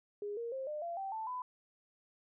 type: tone with pitch steps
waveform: sine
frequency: 411.5 / 467.3 / 530.6 / 602.5 / 684.1 / 776.8 / 882.1 / 1001.6 Hz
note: G#4 / A#4 / C5 / D5 / F5 / G5 / A5 / B5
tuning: -16 / +4 / +24 / +44 / -36 / -16 / +4 / +24 cents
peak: -37 dBFS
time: 0.22-1.42 s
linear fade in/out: 2 ms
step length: 150 ms
effects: none